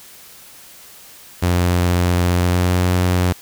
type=tone with pitch glide; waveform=sawtooth; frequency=88.5 to 90.1 Hz; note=F2 to F#2; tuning=+23 to -45 cents; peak=-10 dBFS; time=1.42-3.33 s; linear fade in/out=10 ms; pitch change=+32 cents; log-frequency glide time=2.4-2.7 s; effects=white hiss -42 dBFS RMS until 3.41 s